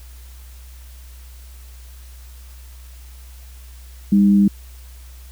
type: tone pair together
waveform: sine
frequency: 200.1 / 309.7 Hz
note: G3 / D#4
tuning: +36 / -8 cents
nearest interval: minor sixth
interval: 756 cents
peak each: -10 / -22 dBFS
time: 4.12-4.48 s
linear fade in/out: 5 ms
effects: added 62 Hz sine -37 dBFS peak until 5.31 s + white hiss -49 dBFS RMS until 5.31 s